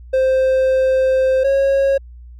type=tone pair in turn; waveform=triangle; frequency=523.3 / 546.7 Hz; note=C5 / C#5; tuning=0 / -24 cents; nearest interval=minor second; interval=76 cents; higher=second; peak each=-10 dBFS; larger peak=neither; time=0.13-1.44 / 1.44-1.98 s; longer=first; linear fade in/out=10 ms; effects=added 60 Hz sine -35 dBFS peak until 2.39 s